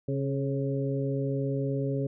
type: harmonic tone with a mistuned harmonic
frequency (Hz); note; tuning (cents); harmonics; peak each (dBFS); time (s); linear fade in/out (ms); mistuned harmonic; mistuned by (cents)
136.7; C#3; -24; 1 / 2 / 3 / 4; -29 / -33 / -33 / -36; 0.08-2.07; 5; 3; +31
effects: none